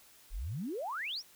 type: exponential sweep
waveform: sine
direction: up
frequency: 33 to 6100 Hz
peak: -35 dBFS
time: 0.3-1.23 s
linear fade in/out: 50 ms
effects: white hiss -60 dBFS RMS until 1.35 s